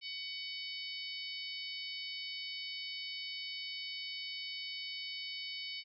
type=harmonic tone; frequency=750 Hz; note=F#5; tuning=23 cents sharp; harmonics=3 / 4 / 5 / 6 / 7; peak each=-45 / -45 / -49 / -46 / -50 dBFS; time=0.01-5.84 s; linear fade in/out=50 ms; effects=none